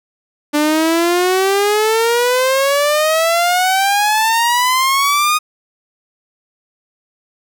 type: exponential sweep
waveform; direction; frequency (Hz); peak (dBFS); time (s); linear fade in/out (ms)
sawtooth; up; 293.2 to 1244.5; -8; 0.53-5.39; 20
effects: none